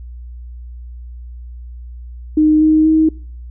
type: tone with pitch steps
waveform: sine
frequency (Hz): 307.8 / 311.7 / 315.7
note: D#4 / D#4 / D#4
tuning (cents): -19 / +3 / +25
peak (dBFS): -8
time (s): 2.37-3.09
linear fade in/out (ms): 5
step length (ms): 240
effects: noise-tail reverb RT60 0.5 s tail -24 dB re dry + added 60 Hz sine -29 dBFS peak until 3.5 s